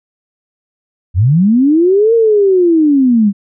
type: linear two-way sweep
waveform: sine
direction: up then down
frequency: 77.78 to 466.2 to 193 Hz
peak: -6 dBFS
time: 1.14-3.33 s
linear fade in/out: 50 ms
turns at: 2.14 s
effects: none